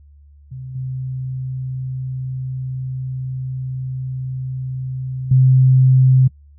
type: tone with level steps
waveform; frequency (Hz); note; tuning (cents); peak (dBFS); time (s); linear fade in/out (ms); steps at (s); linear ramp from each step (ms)
sine; 130; C3; -11; -28 / -22 / -8; 0.51-6.28; 10; 0.75 / 5.31; 5
effects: noise-tail reverb RT60 0.1 s tail -24 dB re dry + added 72 Hz sine -43 dBFS peak until 6.58 s